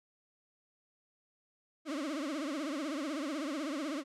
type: tone with vibrato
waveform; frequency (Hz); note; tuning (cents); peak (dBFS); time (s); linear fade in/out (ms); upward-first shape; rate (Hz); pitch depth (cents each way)
35% pulse; 293.7; D4; 0; -33; 1.85-4.04; 50; triangle; 16; 210
effects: low-pass 8000 Hz 12 dB/octave